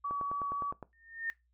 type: tone with vibrato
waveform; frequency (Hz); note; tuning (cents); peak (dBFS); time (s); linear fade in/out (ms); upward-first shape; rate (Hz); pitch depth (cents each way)
sine; 1137; C#6; +44; -32; 0.04-0.72; 10; sine; 3.8; 8
type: click train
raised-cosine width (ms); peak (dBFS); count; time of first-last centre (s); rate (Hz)
1; -28; 8; 0.11-0.827; 9.76
type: tone with exponential growth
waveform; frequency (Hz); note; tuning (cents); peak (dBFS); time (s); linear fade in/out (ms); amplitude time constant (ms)
sine; 1824; A#6; -38; -29; 0.93-1.3; 0; 80
effects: noise-tail reverb RT60 0.2 s tail -19 dB re dry + added 60 Hz sine -70 dBFS peak until 1.53 s